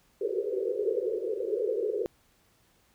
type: band-pass noise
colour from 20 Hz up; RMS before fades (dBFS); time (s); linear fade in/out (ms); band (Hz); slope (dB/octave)
pink; -30; 0.21-2.06; 0; 370 to 510; 96
effects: pink hiss -66 dBFS RMS until 2.94 s